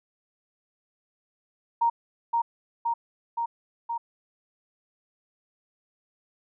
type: tone with echo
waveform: sine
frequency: 932.3 Hz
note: A#5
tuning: in tune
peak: -19 dBFS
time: 1.81-1.9 s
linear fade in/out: 10 ms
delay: 520 ms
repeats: 4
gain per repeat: -2 dB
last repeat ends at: 3.98 s
effects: none